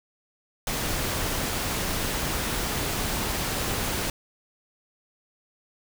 pink noise, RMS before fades -28 dBFS, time 0.67-4.1 s, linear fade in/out 2 ms, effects none

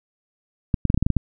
clicks, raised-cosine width 5 ms, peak -6 dBFS, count 9, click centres 0.742 / 0.853 / 0.901 / 0.944 / 0.976 / 1.026 / 1.065 / 1.103 / 1.167 s, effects none

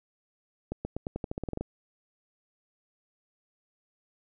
accelerating click train, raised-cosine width 2 ms, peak -19 dBFS, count 13, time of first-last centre 0.72-1.61 s, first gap 130 ms, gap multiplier 0.89, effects none

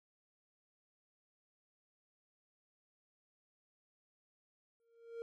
triangle tone with exponential growth, 463.1 Hz, A#4, 11 cents flat, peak -37 dBFS, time 4.8-5.22 s, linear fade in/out 0 ms, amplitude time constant 90 ms, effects none

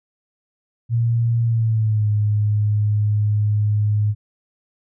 sine tone with pitch glide, 116.54 to 105.03 Hz, A#2 to G#2, 0 to +20 cents, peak -15 dBFS, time 0.89-4.15 s, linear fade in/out 50 ms, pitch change -180 cents, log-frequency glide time 1.43-2.09 s, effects none

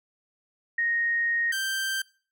sine / sawtooth tone pair in turn, 1864.7 / 1568 Hz, A#6 / G6, 0 / 0 cents, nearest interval minor third, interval 300 cents, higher first, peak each -23 dBFS, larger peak neither, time 0.78-1.52 / 1.52-2.02 s, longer first, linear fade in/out 5 ms, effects noise-tail reverb RT60 0.4 s tail -22 dB re dry

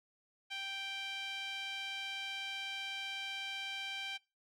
sawtooth tone with band-pass filter, 784 Hz, G5, in tune, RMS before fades -42 dBFS, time 0.5-4.18 s, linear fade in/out 20 ms, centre 2900 Hz, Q 2.8, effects noise-tail reverb RT60 0.3 s tail -23 dB re dry

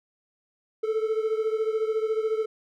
triangle beating tone pair, 435.6 / 449.6 Hz, A4 / A4, -17 / +37 cents, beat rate 14 Hz, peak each -23 / -27 dBFS, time 0.83-2.46 s, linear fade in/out 10 ms, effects none

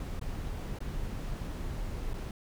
brown noise with dropouts, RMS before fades -36 dBFS, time 0-2.31 s, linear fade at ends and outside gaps 2 ms, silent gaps 0.195-0.213 / 0.788-0.804 / 2.135-2.14 s, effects none

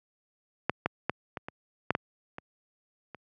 clicks, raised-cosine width 0.5 ms, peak -9 / -11 / -11 / -19 / -22 / -9 / -12 / -23 / -27 dBFS, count 9, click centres 0.696 / 0.86 / 1.096 / 1.372 / 1.485 / 1.906 / 1.951 / 2.384 / 3.147 s, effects high-pass 100 Hz 12 dB/octave

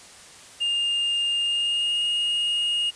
triangle tone with pitch glide, 2816 to 2857 Hz, F7 to F7, +14 to +39 cents, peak -20 dBFS, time 0.6-2.91 s, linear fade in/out 20 ms, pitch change +25 cents, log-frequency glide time 1.38-2.04 s, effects white hiss -46 dBFS RMS until 2.95 s + resampled to 22050 Hz

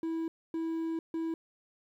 triangle tone bursts at uneven times, 326.7 Hz, E4, 15 cents flat, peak -29 dBFS, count 3, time 0.03-0.28 / 0.54-0.99 / 1.14-1.34 s, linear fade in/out 2 ms, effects 11-bit

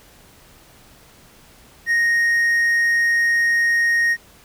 triangle tone, 1864.7 Hz, A#6, in tune, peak -13 dBFS, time 1.86-4.17 s, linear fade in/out 50 ms, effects pink hiss -49 dBFS RMS until 4.44 s

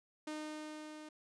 sawtooth tone with level ramp, 306.3 Hz, D#4, 27 cents flat, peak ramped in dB -36 to -45 dBFS, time 0.27-1.09 s, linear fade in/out 5 ms, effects resampled to 22050 Hz

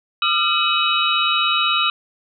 sine tone cluster, 1208 / 1364 / 2548 / 2977 / 3816 Hz, D6 / F6 / D#7 / F#7 / A#7, +48 / -41 / +41 / +10 / +40 cents, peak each -22 dBFS, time 0.22-1.9 s, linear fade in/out 2 ms, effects none

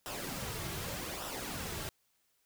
pink noise with flanger, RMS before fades -40 dBFS, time 0.06-1.89 s, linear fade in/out 0 ms, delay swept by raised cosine 0.45 to 4.05 ms, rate 0.84 Hz, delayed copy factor -0.6, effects white hiss -75 dBFS RMS until 2.45 s

